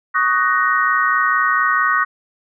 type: chord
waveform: sine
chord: D# minor seventh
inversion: third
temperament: just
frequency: 1120.1 / 1244.5 / 1493.4 / 1866.8 Hz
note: C#6 / D#6 / F#6 / A#6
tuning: +18 / 0 / +16 / +2 cents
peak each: -19 dBFS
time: 0.14-2.05 s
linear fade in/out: 20 ms
effects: none